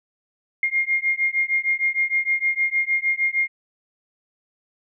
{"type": "beating tone pair", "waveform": "sine", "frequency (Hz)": [2123, 2129.5], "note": ["C7", "C7"], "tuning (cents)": [25, 30], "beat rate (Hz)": 6.5, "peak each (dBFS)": -22, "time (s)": [0.63, 3.48], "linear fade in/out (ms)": 2, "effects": []}